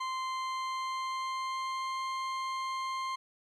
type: tone with pitch glide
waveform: 40% pulse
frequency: 1042 to 1054.1 Hz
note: C6 to C6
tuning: -7 to +13 cents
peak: -32 dBFS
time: 0-3.16 s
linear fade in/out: 10 ms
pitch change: +20 cents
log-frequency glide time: 0.2-2.03 s
effects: low-pass 5000 Hz 12 dB/octave + 12-bit